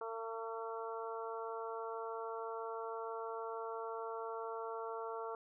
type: harmonic tone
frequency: 226.1 Hz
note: A3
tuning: 47 cents sharp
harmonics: 2 / 3 / 4 / 5 / 6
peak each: -43 / -48 / -47 / -48 / -49 dBFS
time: 0.01-5.35 s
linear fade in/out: 2 ms
effects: none